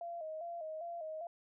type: tone with vibrato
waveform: sine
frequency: 656 Hz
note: E5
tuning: 9 cents flat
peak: -40 dBFS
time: 0.01-1.27 s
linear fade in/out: 2 ms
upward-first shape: square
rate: 2.5 Hz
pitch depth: 75 cents each way
effects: none